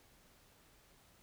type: silence
effects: pink hiss -66 dBFS RMS until 1.22 s